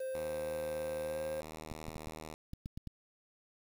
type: tone with pitch glide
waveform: triangle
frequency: 523.3 to 530.6 Hz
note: C5 to C5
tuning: 0 to +24 cents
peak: -34 dBFS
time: 0-1.41 s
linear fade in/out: 5 ms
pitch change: +24 cents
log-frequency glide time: 1.02-1.18 s
type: tone with vibrato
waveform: 5% pulse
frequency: 78.2 Hz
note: D#2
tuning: 9 cents sharp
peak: -33 dBFS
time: 0.14-2.35 s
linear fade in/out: 5 ms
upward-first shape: sine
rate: 3 Hz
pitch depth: 8 cents each way
type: clicks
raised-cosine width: 5 ms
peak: -30 dBFS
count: 8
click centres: 1.717 / 1.884 / 1.961 / 2.074 / 2.534 / 2.659 / 2.775 / 2.873 s
effects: 9-bit